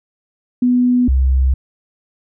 sine tone pair in turn, 247.4 / 65.53 Hz, B3 / C2, +3 / +3 cents, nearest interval octave + major seventh, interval 2300 cents, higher first, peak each -10 dBFS, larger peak neither, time 0.62-1.08 / 1.08-1.54 s, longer neither, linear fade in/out 5 ms, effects none

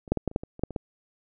clicks, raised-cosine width 2 ms, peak -29 / -8 / -14 / -12 / -29 / -10 / -23 / -29 / -11 / -24 / -15 dBFS, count 11, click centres 0.078 / 0.12 / 0.173 / 0.277 / 0.314 / 0.361 / 0.435 / 0.594 / 0.636 / 0.707 / 0.762 s, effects none

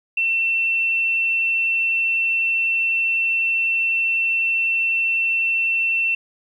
sine tone, 2694 Hz, E7, 37 cents sharp, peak -17 dBFS, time 0.17-6.15 s, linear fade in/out 5 ms, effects 9-bit

